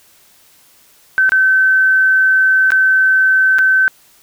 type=tone with dropouts; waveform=sine; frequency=1535 Hz; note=G6; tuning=37 cents flat; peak=-8 dBFS; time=1.18-3.88 s; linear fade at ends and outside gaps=0 ms; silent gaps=1.293-1.32 / 2.705-2.719 / 3.585-3.59 s; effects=white hiss -49 dBFS RMS until 4.22 s